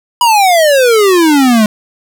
square exponential sweep, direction down, 987.8 to 207.7 Hz, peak -6 dBFS, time 0.21-1.66 s, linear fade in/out 2 ms, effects none

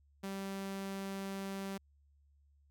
sawtooth tone, 195 Hz, G3, 9 cents flat, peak -35 dBFS, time 0.23-1.78 s, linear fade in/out 10 ms, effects added 71 Hz sine -65 dBFS peak until 2.7 s

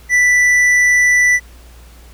triangle tone with tanh clipping, 1975.5 Hz, B6, in tune, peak -10 dBFS, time 0.09-1.4 s, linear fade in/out 50 ms, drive 12 dB, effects added 59 Hz sine -38 dBFS peak until 2.13 s + pink hiss -46 dBFS RMS until 2.13 s

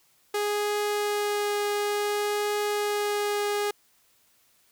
sawtooth tone with vibrato, 413.7 Hz, G#4, 7 cents flat, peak -21 dBFS, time 0.34-3.71 s, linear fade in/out 5 ms, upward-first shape triangle, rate 0.56 Hz, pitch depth 8 cents each way, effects white hiss -64 dBFS RMS until 4.71 s

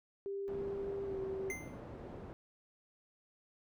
sine tone with pitch glide, 396.2 to 385.4 Hz, G4 to G4, +18 to -29 cents, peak -37 dBFS, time 0.26-1.51 s, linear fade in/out 0 ms, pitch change -47 cents, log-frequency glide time 1.04-1.17 s
white low-pass noise, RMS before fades -48 dBFS, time 0.48-2.33 s, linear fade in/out 0 ms, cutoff 460 Hz, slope 12 dB/octave
square tone with exponential decay, 2081 Hz, C7, 10 cents flat, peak -37 dBFS, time 1.5-1.8 s, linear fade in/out 1 ms, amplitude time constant 65 ms
effects none

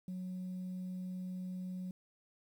sine tone, 183.8 Hz, F#3, 11 cents flat, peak -37 dBFS, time 0.08-1.91 s, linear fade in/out 2 ms, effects tanh soft clip ceiling -37 dBFS + 11-bit

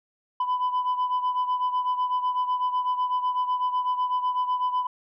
sine beating tone pair, 998 / 1006 Hz, B5 / B5, +18 / +32 cents, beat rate 8 Hz, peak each -22 / -27 dBFS, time 0.4-4.87 s, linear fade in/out 5 ms, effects tanh soft clip ceiling -20 dBFS

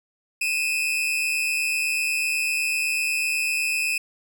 40% pulse tone pair together, 2489 / 2637 Hz, D#7 / E7, 0 / 0 cents, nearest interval minor second, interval 100 cents, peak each -24 dBFS, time 0.41-3.98 s, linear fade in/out 5 ms, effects none

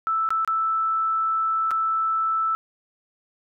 sine tone with dropouts, 1318.5 Hz, E6, in tune, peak -20 dBFS, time 0.07-2.55 s, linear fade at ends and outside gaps 0 ms, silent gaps 0.29-0.305 / 0.448-0.476 / 1.708-1.714 s, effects none

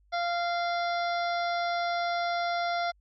harmonic tone, 693 Hz, F5, 14 cents flat, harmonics 1 / 2 / 3 / 5 / 6 / 7 / 8, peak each -28 / -34 / -38 / -42 / -44 / -45 / -46 dBFS, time 0.12-2.92 s, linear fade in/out 20 ms, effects added 50 Hz sine -61 dBFS peak until 3 s

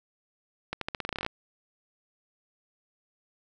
accelerating click train, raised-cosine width 0.3 ms, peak -15 dBFS, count 14, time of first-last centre 0.73-1.264 s, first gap 83 ms, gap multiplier 0.87, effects none

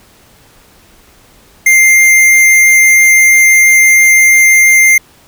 square tone, 2101 Hz, C7, 7 cents sharp, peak -4 dBFS, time 1.66-4.98 s, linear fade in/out 5 ms, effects pink hiss -44 dBFS RMS until 5.27 s

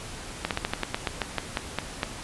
slowing click train, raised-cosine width 0.3 ms, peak -9 dBFS, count 13, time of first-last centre 0.45-2.032 s, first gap 58 ms, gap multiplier 1.14, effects pink hiss -39 dBFS RMS until 2.23 s + resampled to 24000 Hz

